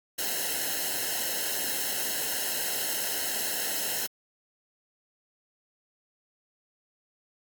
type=noise with comb filter; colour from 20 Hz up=white; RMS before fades=-30 dBFS; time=0.18-4.07 s; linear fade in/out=10 ms; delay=0.85 ms; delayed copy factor=-1; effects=Opus 48 kbps